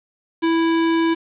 square tone, 329.6 Hz, E4, in tune, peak -16 dBFS, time 0.42-1.15 s, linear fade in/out 20 ms, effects resampled to 8000 Hz + 7-bit

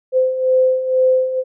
sine beating tone pair, 514 / 516.1 Hz, C5 / C5, -31 / -24 cents, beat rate 2.1 Hz, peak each -19 / -13 dBFS, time 0.12-1.44 s, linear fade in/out 50 ms, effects none

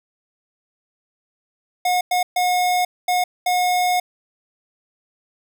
square tone bursts at uneven times, 723 Hz, F#5, 40 cents flat, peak -17 dBFS, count 5, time 1.85-2.01 / 2.11-2.23 / 2.36-2.85 / 3.08-3.24 / 3.46-4 s, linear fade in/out 5 ms, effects none

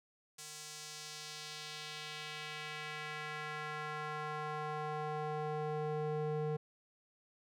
square tone with band-pass filter sweep, 152.2 Hz, D#3, 38 cents flat, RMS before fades -41 dBFS, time 0.38-6.57 s, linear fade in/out 10 ms, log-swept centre 7600 to 390 Hz, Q 1.3, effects none

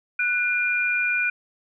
sine tone pair together, 1480 / 2407 Hz, F#6 / D7, 0 / +42 cents, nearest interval minor sixth, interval 842 cents, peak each -24 / -22 dBFS, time 0.19-1.3 s, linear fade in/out 5 ms, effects none

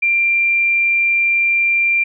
sine tone, 2374 Hz, D7, 18 cents sharp, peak -12 dBFS, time 0.02-2.04 s, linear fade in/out 10 ms, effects none

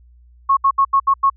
sine tone bursts at uneven times, 1095 Hz, C#6, 22 cents flat, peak -10 dBFS, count 6, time 0.49-0.57 / 0.64-0.71 / 0.78-0.85 / 0.93-1 / 1.07-1.14 / 1.23-1.3 s, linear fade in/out 10 ms, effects added 60 Hz sine -45 dBFS peak until 1.36 s

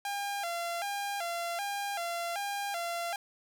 sawtooth tone with vibrato, 743 Hz, F#5, 7 cents sharp, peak -29 dBFS, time 0.05-3.16 s, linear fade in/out 2 ms, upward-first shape square, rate 1.3 Hz, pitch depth 140 cents each way, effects none

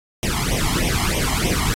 pink noise with flanger, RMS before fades -21 dBFS, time 0.23-1.74 s, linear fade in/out 0 ms, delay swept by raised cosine 0.33 to 0.99 ms, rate 3.2 Hz, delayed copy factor +0.95, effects low-pass 12000 Hz 12 dB/octave + AAC 48 kbps

